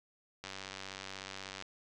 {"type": "click train", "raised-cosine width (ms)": 0.2, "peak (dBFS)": -25, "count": 115, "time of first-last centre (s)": [0.44, 1.624], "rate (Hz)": 96.3, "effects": ["resampled to 24000 Hz"]}